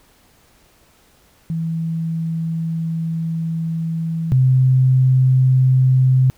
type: tone pair in turn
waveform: sine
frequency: 163.6 / 129.85 Hz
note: E3 / C3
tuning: -13 / -13 cents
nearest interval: major third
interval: 400 cents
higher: first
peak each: -19 / -10 dBFS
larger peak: second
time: 1.5-4.32 / 4.32-6.3 s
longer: first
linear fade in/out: 0 ms
effects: pink hiss -54 dBFS RMS until 6.37 s